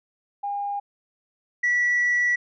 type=tone pair in turn; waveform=sine; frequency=810 / 1948.9 Hz; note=G#5 / B6; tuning=-43 / -23 cents; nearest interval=octave + minor third; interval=1520 cents; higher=second; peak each=-25 / -17 dBFS; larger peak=second; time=0.43-0.8 / 1.63-2.36 s; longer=second; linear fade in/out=10 ms; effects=tanh soft clip ceiling -16 dBFS